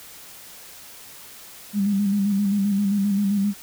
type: tone with vibrato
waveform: sine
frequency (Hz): 200.8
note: G3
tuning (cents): +42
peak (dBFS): -18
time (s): 1.73-3.54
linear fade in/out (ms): 50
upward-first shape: square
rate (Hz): 7.6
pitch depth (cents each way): 41
effects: white hiss -43 dBFS RMS until 3.62 s